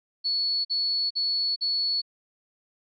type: tone bursts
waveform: sine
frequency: 4408 Hz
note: C#8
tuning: 11 cents flat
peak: -23 dBFS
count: 4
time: 0.24-2.018 s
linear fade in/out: 20 ms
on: 410 ms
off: 46 ms
effects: none